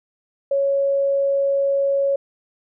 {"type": "tone", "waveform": "sine", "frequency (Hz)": 554.4, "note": "C#5", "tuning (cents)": 0, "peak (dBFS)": -16, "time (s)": [0.51, 2.16], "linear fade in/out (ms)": 5, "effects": []}